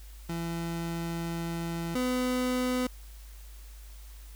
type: tone pair in turn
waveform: 30% pulse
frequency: 167.9 / 252 Hz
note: E3 / B3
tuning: +32 / +35 cents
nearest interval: perfect fifth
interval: 703 cents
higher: second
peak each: -29 / -24 dBFS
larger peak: second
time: 0.29-1.95 / 1.95-2.87 s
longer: first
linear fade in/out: 5 ms
effects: added 51 Hz sine -44 dBFS peak until 4.35 s + white hiss -56 dBFS RMS until 4.35 s